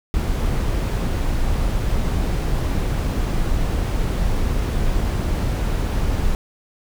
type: noise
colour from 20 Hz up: brown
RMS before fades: -20 dBFS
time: 0.14-6.35 s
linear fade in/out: 0 ms
effects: none